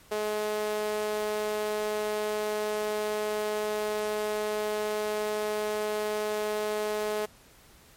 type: tone with high-pass filter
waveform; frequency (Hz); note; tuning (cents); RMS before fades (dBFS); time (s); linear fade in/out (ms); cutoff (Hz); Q
sawtooth; 211.9; G#3; +35; -30; 0.11-7.26; 10; 480; 2.7
effects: pink hiss -56 dBFS RMS until 7.96 s + MP3 64 kbps